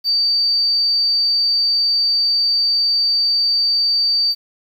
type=tone; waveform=triangle; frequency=4619 Hz; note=D8; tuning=30 cents flat; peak=-10 dBFS; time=0.04-4.35 s; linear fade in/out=50 ms; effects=tanh soft clip ceiling -12 dBFS + 8-bit